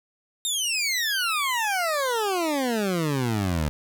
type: exponential sweep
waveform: 20% pulse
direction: down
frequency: 3729 to 71.5 Hz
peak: -18 dBFS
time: 0.45-3.69 s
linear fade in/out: 0 ms
effects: none